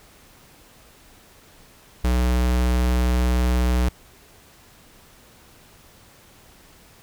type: tone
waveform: square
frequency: 61.6 Hz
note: B1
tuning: 4 cents flat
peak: -18 dBFS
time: 2.04-3.89 s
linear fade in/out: 5 ms
effects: pink hiss -51 dBFS RMS until 7.02 s